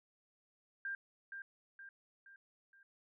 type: tone with echo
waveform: sine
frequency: 1592 Hz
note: G6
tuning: 26 cents sharp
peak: -38 dBFS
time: 0.85-0.95 s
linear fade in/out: 2 ms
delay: 470 ms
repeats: 4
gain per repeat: -6 dB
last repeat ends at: 2.83 s
effects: none